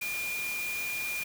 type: tone in noise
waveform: sine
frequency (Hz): 2413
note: D7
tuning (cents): +46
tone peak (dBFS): -32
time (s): 0.01-1.24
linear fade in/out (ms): 10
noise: white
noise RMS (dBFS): -39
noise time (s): 0.01-1.24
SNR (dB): +4
effects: none